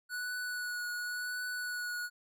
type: tone with vibrato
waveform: square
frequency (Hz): 1471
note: F#6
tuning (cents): -11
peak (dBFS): -36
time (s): 0.09-2.1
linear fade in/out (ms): 50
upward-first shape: triangle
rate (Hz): 0.92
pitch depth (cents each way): 20
effects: none